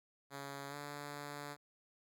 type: tone with pitch glide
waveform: 5% pulse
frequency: 140 to 144.94 Hz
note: C#3 to D3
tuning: +18 to -22 cents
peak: -33 dBFS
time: 0.3-1.57 s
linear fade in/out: 50 ms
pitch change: +60 cents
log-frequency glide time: 0.69-0.75 s
effects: none